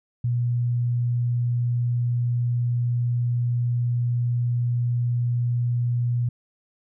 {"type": "tone", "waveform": "sine", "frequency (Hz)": 120.8, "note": "B2", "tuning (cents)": -38, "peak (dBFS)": -20, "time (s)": [0.24, 6.29], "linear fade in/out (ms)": 5, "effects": []}